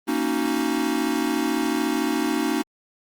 square chord, D# minor seventh, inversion second, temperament equal, 233.1 / 277.2 / 311.1 / 370 Hz, A#3 / C#4 / D#4 / F#4, 0 / 0 / 0 / 0 cents, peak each -29 / -27 / -26 / -30 dBFS, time 0.07-2.63 s, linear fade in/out 20 ms, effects Opus 32 kbps

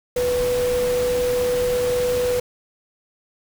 sine tone in noise, 493.9 Hz, B4, in tune, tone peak -18 dBFS, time 0.16-2.4 s, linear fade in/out 5 ms, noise pink, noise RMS -30 dBFS, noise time 0.16-2.4 s, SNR +9 dB, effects none

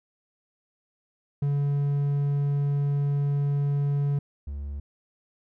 triangle tone pair in turn, 142.5 / 71.25 Hz, C#3 / C#2, +48 / +48 cents, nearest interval octave, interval 1200 cents, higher first, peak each -20 / -29 dBFS, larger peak first, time 1.42-4.19 / 4.47-4.8 s, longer first, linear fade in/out 5 ms, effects none

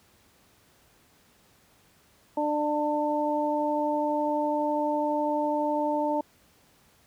harmonic tone, 298 Hz, D4, 25 cents sharp, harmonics 1 / 2 / 3, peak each -29 / -28 / -28 dBFS, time 2.37-6.21 s, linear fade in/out 5 ms, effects pink hiss -61 dBFS RMS until 7.06 s + high-pass 60 Hz 12 dB/octave

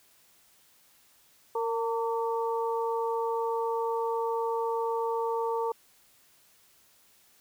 sine tone cluster, 460.4 / 907 / 1151 Hz, A#4 / A#5 / D6, -22 / -48 / -35 cents, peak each -29 / -31 / -38 dBFS, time 1.55-5.72 s, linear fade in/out 5 ms, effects white hiss -62 dBFS RMS until 7.4 s

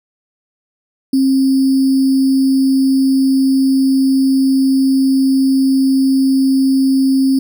sine tone with sample-and-hold, 267.2 Hz, C4, 36 cents sharp, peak -9 dBFS, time 1.13-7.39 s, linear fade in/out 5 ms, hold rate 4900 Hz, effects none

